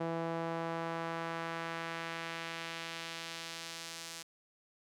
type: tone with band-pass filter sweep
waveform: sawtooth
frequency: 165.7 Hz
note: E3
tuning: 9 cents sharp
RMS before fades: -40 dBFS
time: 0-4.23 s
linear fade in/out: 10 ms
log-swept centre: 600 to 6400 Hz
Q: 0.91
effects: none